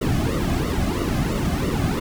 brown noise with flanger, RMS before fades -22 dBFS, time 0.01-2 s, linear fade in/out 10 ms, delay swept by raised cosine 1.2 to 2.2 ms, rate 3 Hz, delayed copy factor -0.85, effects none

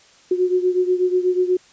sine beating tone pair, 362.3 / 370.5 Hz, F#4 / F#4, -36 / +2 cents, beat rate 8.2 Hz, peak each -17 / -21 dBFS, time 0.31-1.57 s, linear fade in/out 5 ms, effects white hiss -51 dBFS RMS until 1.72 s + resampled to 16000 Hz

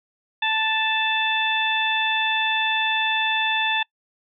harmonic tone, 880 Hz, A5, in tune, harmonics 1 / 2 / 3 / 4, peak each -25 / -25 / -25 / -25 dBFS, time 0.42-3.83 s, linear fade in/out 5 ms, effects noise-tail reverb RT60 0.1 s tail -25 dB re dry

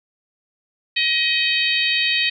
harmonic tone with a mistuned harmonic, 631 Hz, D#5, 24 cents sharp, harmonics 3 / 4 / 5 / 6 / 7, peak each -24 / -21 / -24 / -23 / -26 dBFS, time 0.96-2.3 s, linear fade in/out 10 ms, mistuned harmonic 5, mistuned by -20 cents, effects none

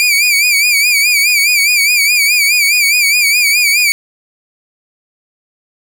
sawtooth tone with vibrato, 2349 Hz, D7, in tune, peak -5 dBFS, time 0-3.92 s, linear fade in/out 0 ms, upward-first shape sine, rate 4.8 Hz, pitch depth 93 cents each way, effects none

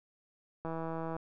click train, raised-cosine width 1 ms, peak -25 dBFS, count 85, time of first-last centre 0.65-1.165 s, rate 163 Hz, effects none

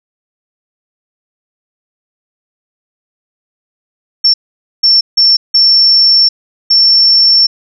sine tone bursts at uneven times, 5420 Hz, E8, 47 cents sharp, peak -4 dBFS, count 5, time 4.24-4.34 / 4.83-5.01 / 5.17-5.37 / 5.54-6.29 / 6.7-7.47 s, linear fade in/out 10 ms, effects none

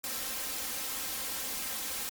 white noise with comb filter, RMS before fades -36 dBFS, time 0.04-2.09 s, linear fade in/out 0 ms, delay 3.8 ms, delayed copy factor +0.75, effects Opus 48 kbps

